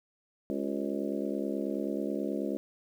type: harmonic tone with a mistuned harmonic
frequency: 69.3 Hz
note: C#2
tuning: in tune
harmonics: 3 / 4 / 5 / 6 / 7 / 8 / 9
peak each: -36 / -35 / -36 / -42 / -40 / -40 / -43 dBFS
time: 0.5-2.57 s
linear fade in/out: 0 ms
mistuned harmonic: 6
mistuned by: -96 cents
effects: 10-bit